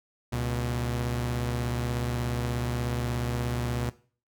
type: tone pair together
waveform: sawtooth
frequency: 68.8 / 120.93 Hz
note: C#2 / B2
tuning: -12 / -36 cents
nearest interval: minor seventh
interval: 976 cents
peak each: -30 / -25 dBFS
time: 0.32-3.9 s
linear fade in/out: 10 ms
effects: noise-tail reverb RT60 0.4 s tail -17 dB re dry